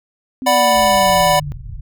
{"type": "linear sweep", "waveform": "sine", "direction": "down", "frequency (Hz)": [261.6, 138.9], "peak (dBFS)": -23, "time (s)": [0.42, 1.52], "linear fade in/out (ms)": 0}
{"type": "chord", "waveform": "square", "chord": "B minor", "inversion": "first", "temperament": "equal", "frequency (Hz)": [587.3, 740, 987.8], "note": ["D5", "F#5", "B5"], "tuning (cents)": [0, 0, 0], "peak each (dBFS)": -16, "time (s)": [0.46, 1.4], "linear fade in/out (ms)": 10}
{"type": "low-pass noise", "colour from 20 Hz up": "pink", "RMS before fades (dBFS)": -31, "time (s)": [0.73, 1.81], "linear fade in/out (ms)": 10, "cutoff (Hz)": 140, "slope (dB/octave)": 48}
{"effects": []}